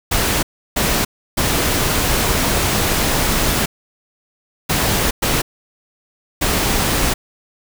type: noise bursts at uneven times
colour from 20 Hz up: pink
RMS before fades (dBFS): -17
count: 6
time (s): 0.11-0.43 / 0.76-1.05 / 1.37-3.66 / 4.69-5.11 / 5.22-5.42 / 6.41-7.14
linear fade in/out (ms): 10
effects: none